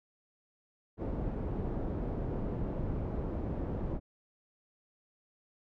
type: low-pass noise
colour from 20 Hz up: pink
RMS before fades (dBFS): -35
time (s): 0.97-4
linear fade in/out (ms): 50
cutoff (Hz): 500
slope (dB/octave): 12
effects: none